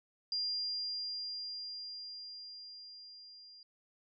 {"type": "tone with level ramp", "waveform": "sine", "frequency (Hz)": 4800, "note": "D8", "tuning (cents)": 37, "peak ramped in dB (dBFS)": [-32, -53], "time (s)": [0.32, 3.63], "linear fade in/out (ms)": 2, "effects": []}